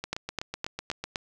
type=two click trains; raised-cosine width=0.2 ms; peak=-12 / -16 dBFS; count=5 / 9; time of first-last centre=0.13-1.158 / 0.04-1.04 s; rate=3.89 / 8 Hz; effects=none